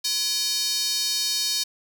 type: tone with high-pass filter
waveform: square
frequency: 340 Hz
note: F4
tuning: 46 cents flat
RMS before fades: -25 dBFS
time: 0.04-1.64 s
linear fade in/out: 10 ms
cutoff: 4500 Hz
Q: 3.3
effects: 7-bit